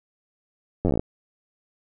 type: slowing click train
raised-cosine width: 2 ms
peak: -9 dBFS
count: 11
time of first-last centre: 0.85-0.995 s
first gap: 10 ms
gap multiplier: 1.08
effects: none